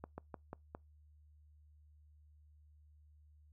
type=slowing click train; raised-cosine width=1 ms; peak=-30 dBFS; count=5; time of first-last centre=0.04-0.749 s; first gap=140 ms; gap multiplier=1.16; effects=noise-tail reverb RT60 0.2 s tail -26 dB re dry + added 75 Hz sine -61 dBFS peak until 3.52 s